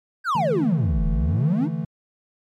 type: exponential two-way sweep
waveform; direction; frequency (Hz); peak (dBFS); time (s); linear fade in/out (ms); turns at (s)
triangle; down then up; 1646 to 37.6 to 337; -17; 0.24-1.69; 50; 1.07
type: chord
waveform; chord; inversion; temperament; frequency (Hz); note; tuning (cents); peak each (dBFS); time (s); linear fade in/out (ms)
triangle; D suspended second; none; equal; 146.83 / 164.81 / 220; D3 / E3 / A3; 0 / 0 / 0; -27 / -24 / -28; 0.35-1.85; 5
effects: MP3 96 kbps